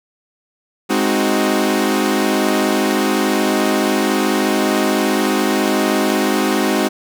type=chord; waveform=sawtooth; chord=Ab dominant seventh; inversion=none; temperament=equal; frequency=207.7 / 261.6 / 311.1 / 370 Hz; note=Ab3 / C4 / Eb4 / Gb4; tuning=0 / 0 / 0 / 0 cents; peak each=-16 dBFS; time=0.89-6.89 s; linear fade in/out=20 ms; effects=none